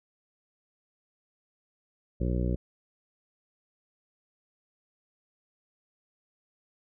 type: harmonic tone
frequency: 61 Hz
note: B1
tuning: 21 cents flat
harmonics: 1 / 2 / 3 / 4 / 5 / 6 / 7 / 8 / 9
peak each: -28 / -32 / -33 / -39 / -38 / -39 / -44 / -43 / -42 dBFS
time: 2.2-2.56 s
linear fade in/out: 10 ms
effects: none